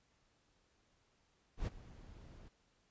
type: noise with ADSR envelope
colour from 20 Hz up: brown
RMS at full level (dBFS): -37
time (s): 1.57-2.49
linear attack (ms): 99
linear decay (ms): 22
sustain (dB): -18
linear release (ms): 14
effects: pink hiss -75 dBFS RMS until 2.9 s + resampled to 16000 Hz